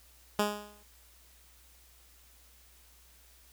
10% pulse tone with exponential decay, 207.7 Hz, G#3, in tune, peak -16 dBFS, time 0.39-0.83 s, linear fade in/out 2 ms, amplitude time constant 94 ms, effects added 60 Hz sine -61 dBFS peak until 3.52 s + white hiss -61 dBFS RMS until 3.52 s

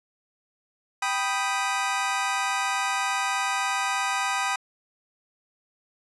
25% pulse chord, G augmented, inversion none, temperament equal, 784 / 987.8 / 1244.5 Hz, G5 / B5 / D#6, 0 / 0 / 0 cents, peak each -25 dBFS, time 1.02-4.56 s, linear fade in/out 5 ms, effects resampled to 24000 Hz

